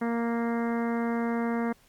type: harmonic tone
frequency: 233.1 Hz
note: A#3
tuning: in tune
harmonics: 1 / 2 / 3 / 4 / 5 / 6 / 7 / 8 / 9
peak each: -27 / -33 / -37 / -39 / -41 / -43 / -44 / -45 / -46 dBFS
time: 0.01-1.73 s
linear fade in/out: 10 ms
effects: pink hiss -61 dBFS RMS until 1.88 s + Opus 48 kbps